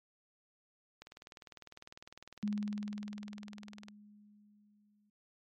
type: click train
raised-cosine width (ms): 0.2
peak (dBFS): -32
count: 58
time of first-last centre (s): 1.02-3.884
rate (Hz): 19.9
type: tone with exponential decay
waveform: sine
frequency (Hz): 207.7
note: G#3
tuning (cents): 0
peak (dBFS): -31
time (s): 2.43-5.1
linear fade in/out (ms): 5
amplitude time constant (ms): 580
effects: MP3 96 kbps